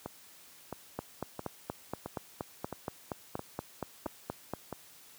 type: two click trains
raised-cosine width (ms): 1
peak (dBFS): -20 / -23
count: 16 / 8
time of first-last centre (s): 0.99-4.536 / 0.06-4.727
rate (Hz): 4.23 / 1.5
effects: white hiss -56 dBFS RMS until 5.18 s + high-pass 80 Hz 12 dB/octave